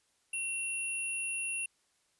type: tone pair together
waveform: sine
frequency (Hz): 2728 / 9721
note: F7 / D#9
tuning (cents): -41 / -41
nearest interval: octave + minor seventh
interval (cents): 2200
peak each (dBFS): -35 / -36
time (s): 0.33-1.66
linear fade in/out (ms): 5
effects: white hiss -73 dBFS RMS until 2.19 s + resampled to 24000 Hz